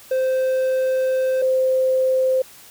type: tone pair in turn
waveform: triangle / sine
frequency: 520 / 520 Hz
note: C5 / C5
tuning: -11 / -11 cents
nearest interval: unison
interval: 0 cents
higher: neither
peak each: -15 dBFS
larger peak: neither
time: 0.11-1.42 / 1.42-2.42 s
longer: first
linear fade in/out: 5 ms
effects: white hiss -45 dBFS RMS until 2.7 s